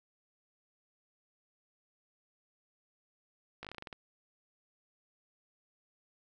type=slowing click train; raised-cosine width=0.3 ms; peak=-27 dBFS; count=10; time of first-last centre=3.63-3.928 s; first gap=17 ms; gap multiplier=1.16; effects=none